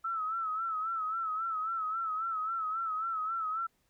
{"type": "tone with vibrato", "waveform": "sine", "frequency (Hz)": 1307, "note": "E6", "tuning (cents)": -15, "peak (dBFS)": -31, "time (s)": [0.04, 3.67], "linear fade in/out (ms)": 10, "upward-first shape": "sine", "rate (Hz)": 3.7, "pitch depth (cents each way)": 69, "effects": ["pink hiss -74 dBFS RMS until 3.89 s"]}